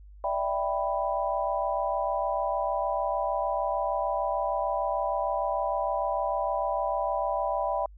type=chord; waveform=sine; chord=E minor seventh; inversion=third; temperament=equal with one note detuned; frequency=587.3 / 653.9 / 784 / 987.8 Hz; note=D5 / E5 / G5 / B5; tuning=0 / -14 / 0 / 0 cents; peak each=-31 dBFS; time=0.24-7.86 s; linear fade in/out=2 ms; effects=added 50 Hz sine -46 dBFS peak until 7.97 s